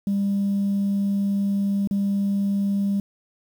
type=tone with dropouts; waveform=sine; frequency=199.4 Hz; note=G3; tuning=30 cents sharp; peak=-18 dBFS; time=0.07-3 s; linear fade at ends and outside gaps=2 ms; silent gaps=1.874-1.91 s; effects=tanh soft clip ceiling -17 dBFS + 8-bit